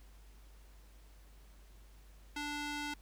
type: tone with band-pass filter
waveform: square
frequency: 293.3 Hz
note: D4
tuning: 2 cents flat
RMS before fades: -40 dBFS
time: 2.36-2.94 s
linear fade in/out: 5 ms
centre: 2800 Hz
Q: 0.51
effects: added 50 Hz sine -55 dBFS peak until 3.01 s + pink hiss -66 dBFS RMS until 3.01 s